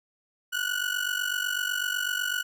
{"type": "ring-modulated tone", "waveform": "30% pulse", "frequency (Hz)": 1472, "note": "F#6", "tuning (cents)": -9, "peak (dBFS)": -21, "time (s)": [0.52, 2.43], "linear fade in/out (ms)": 20, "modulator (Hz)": 24, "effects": []}